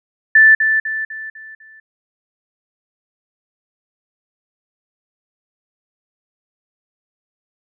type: tone with echo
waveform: sine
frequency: 1760 Hz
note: A6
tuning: in tune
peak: -5 dBFS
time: 0.35-0.55 s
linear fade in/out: 5 ms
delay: 250 ms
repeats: 5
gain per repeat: -7 dB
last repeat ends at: 1.8 s
effects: none